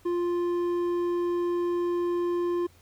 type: tone with hard clipping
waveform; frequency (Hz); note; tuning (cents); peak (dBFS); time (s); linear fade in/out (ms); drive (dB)
sine; 349.2; F4; 0; -26; 0.05-2.67; 10; 6
effects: added 86 Hz sine -58 dBFS peak until 2.81 s + pink hiss -60 dBFS RMS until 2.81 s